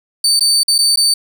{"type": "tone with dropouts", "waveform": "30% pulse", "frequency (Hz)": 4570, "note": "D8", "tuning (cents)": -48, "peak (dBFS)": -7, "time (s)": [0.24, 1.14], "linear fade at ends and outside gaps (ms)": 5, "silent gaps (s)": [[0.395, 0.407], [0.634, 0.68], [0.782, 0.787], [0.96, 0.972]], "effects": []}